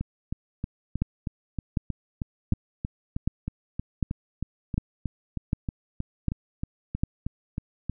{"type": "two click trains", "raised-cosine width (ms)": 5, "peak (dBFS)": [-17, -11], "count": [26, 9], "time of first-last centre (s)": [[0.01, 7.896], [1.02, 7.035]], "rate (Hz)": [3.17, 1.33], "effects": []}